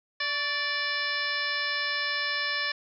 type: harmonic tone with a mistuned harmonic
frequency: 585 Hz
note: D5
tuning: 7 cents flat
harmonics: 1 / 2 / 3 / 4 / 5 / 6 / 7 / 8 / 9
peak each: -42 / -37 / -30 / -35 / -39 / -38 / -37 / -42 / -35 dBFS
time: 0.2-2.72 s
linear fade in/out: 5 ms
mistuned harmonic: 2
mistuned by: -58 cents
effects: none